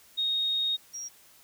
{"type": "tone pair in turn", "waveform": "sine", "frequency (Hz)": [3729, 5657], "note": ["A#7", "F8"], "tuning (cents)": [0, 21], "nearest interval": "perfect fifth", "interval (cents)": 721, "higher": "second", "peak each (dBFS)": [-25, -35], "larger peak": "first", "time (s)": [[0.17, 0.77], [0.93, 1.09]], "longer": "first", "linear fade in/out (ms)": 20, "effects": ["white hiss -57 dBFS RMS until 1.43 s"]}